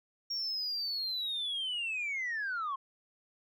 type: linear sweep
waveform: sine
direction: down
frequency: 5588 to 1049 Hz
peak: -31 dBFS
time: 0.3-2.76 s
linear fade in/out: 10 ms
effects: tanh soft clip ceiling -30 dBFS